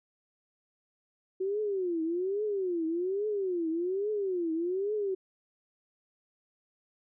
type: tone with vibrato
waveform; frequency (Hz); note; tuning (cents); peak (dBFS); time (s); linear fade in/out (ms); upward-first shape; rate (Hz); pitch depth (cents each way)
sine; 370; F#4; 0; -28; 1.4-5.15; 10; triangle; 1.2; 270
effects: none